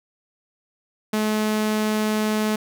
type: tone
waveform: sawtooth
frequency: 214.6 Hz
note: A3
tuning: 43 cents flat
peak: -16 dBFS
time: 1.13-2.56 s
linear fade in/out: 5 ms
effects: none